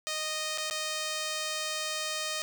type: tone with dropouts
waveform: 5% pulse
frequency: 620 Hz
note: D#5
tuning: 6 cents flat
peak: -20 dBFS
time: 0.07-2.42 s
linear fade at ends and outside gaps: 0 ms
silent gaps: 0.576-0.582 / 0.7-0.709 s
effects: none